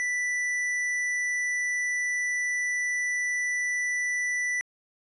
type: tone with hard clipping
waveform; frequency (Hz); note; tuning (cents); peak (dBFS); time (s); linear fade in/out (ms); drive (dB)
sine; 1975.5; B6; 0; -27; 0-4.61; 0; 8
effects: resampled to 24000 Hz